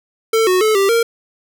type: tone with pitch steps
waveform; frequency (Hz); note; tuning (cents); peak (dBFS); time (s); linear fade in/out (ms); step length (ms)
square; 447.3 / 368.3 / 433.6 / 392.7 / 462.7; A4 / F#4 / A4 / G4 / A#4; +28 / -8 / -25 / +3 / -13; -12; 0.33-1.03; 5; 140
effects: none